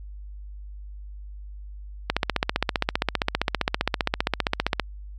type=click train; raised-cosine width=0.3 ms; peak=-4 dBFS; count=42; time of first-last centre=2.1-4.797 s; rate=15.2 Hz; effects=added 50 Hz sine -36 dBFS peak until 5.18 s + MP3 96 kbps